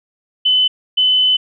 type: tone pair in turn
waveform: sine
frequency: 3022 / 3022 Hz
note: F#7 / F#7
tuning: +36 / +36 cents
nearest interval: unison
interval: 0 cents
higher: neither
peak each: -10 dBFS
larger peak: neither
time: 0.45-0.68 / 0.97-1.37 s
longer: second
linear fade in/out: 10 ms
effects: none